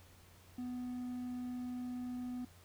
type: tone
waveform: triangle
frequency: 248.1 Hz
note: B3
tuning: 8 cents sharp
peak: -37 dBFS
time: 0.58-2.45 s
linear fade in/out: 5 ms
effects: added 89 Hz sine -61 dBFS peak until 2.64 s + pink hiss -63 dBFS RMS until 2.64 s